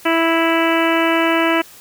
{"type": "harmonic tone", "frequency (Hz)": 329.6, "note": "E4", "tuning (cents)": 0, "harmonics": [1, 2, 3, 4, 5, 6, 7, 8, 9], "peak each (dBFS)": [-17, -20, -22, -23, -24, -25, -25, -26, -27], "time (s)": [0.05, 1.62], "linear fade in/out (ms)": 10, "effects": ["white hiss -42 dBFS RMS until 1.8 s"]}